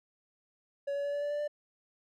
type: tone with pitch steps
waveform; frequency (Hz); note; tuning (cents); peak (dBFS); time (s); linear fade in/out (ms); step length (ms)
triangle; 563 / 567.6 / 572.2 / 576.8 / 581.5 / 586.2 / 591; C#5 / C#5 / D5 / D5 / D5 / D5 / D5; +27 / +41 / -45 / -31 / -17 / -3 / +11; -29; 0.87-1.479; 10; 87
effects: none